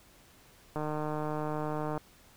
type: click train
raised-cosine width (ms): 1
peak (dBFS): -21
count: 186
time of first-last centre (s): 0.76-1.977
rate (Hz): 152
effects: pink hiss -59 dBFS RMS until 2.36 s